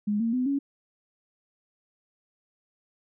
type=tone with pitch steps; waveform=sine; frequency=207.7 / 229.1 / 252.8 / 278.9 Hz; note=G#3 / A#3 / B3 / C#4; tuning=0 / -30 / +41 / +11 cents; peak=-23 dBFS; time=0.07-0.59 s; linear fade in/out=10 ms; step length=130 ms; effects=none